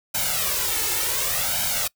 white noise with flanger, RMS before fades -24 dBFS, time 0.14-1.88 s, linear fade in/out 10 ms, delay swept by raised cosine 1.3 to 2.3 ms, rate 0.68 Hz, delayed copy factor +0.85, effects noise-tail reverb RT60 0.1 s tail -23 dB re dry

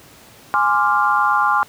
sine chord, D half-diminished seventh, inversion second, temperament equal, 830.6 / 1046.5 / 1174.7 / 1396.9 Hz, Ab5 / C6 / D6 / F6, 0 / 0 / 0 / 0 cents, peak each -19 dBFS, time 0.54-1.63 s, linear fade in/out 0 ms, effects pink hiss -45 dBFS RMS until 1.68 s + high-pass 80 Hz 12 dB/octave

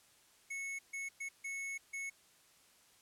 square tone bursts at uneven times, 2200 Hz, C#7, 14 cents flat, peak -40 dBFS, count 5, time 0.5-0.79 / 0.93-1.09 / 1.2-1.29 / 1.44-1.78 / 1.93-2.1 s, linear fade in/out 10 ms, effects white hiss -66 dBFS RMS until 3.01 s + low-pass 11000 Hz 12 dB/octave

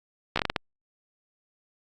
slowing click train, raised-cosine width 0.3 ms, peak -8 dBFS, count 7, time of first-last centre 0.36-0.562 s, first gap 14 ms, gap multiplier 1.35, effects Opus 48 kbps

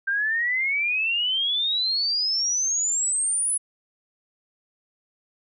sine exponential sweep, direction up, 1566 to 10310 Hz, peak -21 dBFS, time 0.07-3.58 s, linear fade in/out 10 ms, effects none

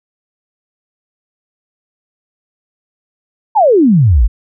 sine exponential sweep, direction down, 935 to 45.6 Hz, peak -5 dBFS, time 3.55-4.28 s, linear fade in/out 20 ms, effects none

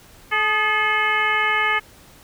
harmonic tone with a mistuned harmonic, 430 Hz, A4, 40 cents flat, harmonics 1 / 2 / 3 / 4 / 5 / 6 / 7, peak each -32 / -26 / -23 / -23 / -21 / -31 / -30 dBFS, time 0.31-1.8 s, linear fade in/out 20 ms, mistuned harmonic 3, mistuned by -65 cents, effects pink hiss -48 dBFS RMS until 2.23 s

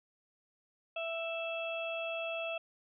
harmonic tone, 661 Hz, E5, 5 cents sharp, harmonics 1 / 2 / 4 / 5, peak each -37 / -47 / -39 / -47 dBFS, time 0.96-2.58 s, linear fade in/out 5 ms, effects none

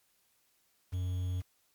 triangle tone with quantisation, 90.8 Hz, F#2, 32 cents flat, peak -29 dBFS, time 0.92-1.42 s, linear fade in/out 20 ms, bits 9, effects white hiss -72 dBFS RMS until 1.74 s + MP3 96 kbps

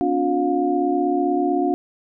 sine tone cluster, 251.7 / 287.6 / 356.5 / 711 Hz, B3 / D4 / F4 / F5, +33 / -36 / +36 / +31 cents, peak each -28 / -21 / -22 / -23 dBFS, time 0.01-1.74 s, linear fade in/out 0 ms, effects none

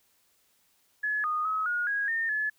sine tone with pitch steps, 1703 / 1233 / 1279 / 1439 / 1648 / 1821 / 1716 Hz, G#6 / D#6 / D#6 / F#6 / G#6 / A#6 / A6, +43 / -16 / +47 / -49 / -14 / -41 / -44 cents, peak -26 dBFS, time 1.03-2.5 s, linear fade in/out 10 ms, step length 210 ms, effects white hiss -68 dBFS RMS until 2.58 s

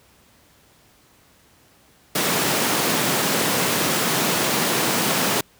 pink high-pass noise, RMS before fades -21 dBFS, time 2.15-5.41 s, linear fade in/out 5 ms, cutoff 150 Hz, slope 24 dB/octave, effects pink hiss -55 dBFS RMS until 5.59 s + high-pass 60 Hz 12 dB/octave

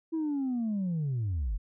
sine linear sweep, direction down, 329.6 to 40.25 Hz, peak -26 dBFS, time 0.12-1.58 s, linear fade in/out 20 ms, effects tanh soft clip ceiling -26 dBFS

